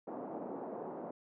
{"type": "band-pass noise", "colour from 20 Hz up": "pink", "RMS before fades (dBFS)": -43, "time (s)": [0.07, 1.11], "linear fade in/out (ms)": 5, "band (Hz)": [230, 860], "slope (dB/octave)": 24, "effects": []}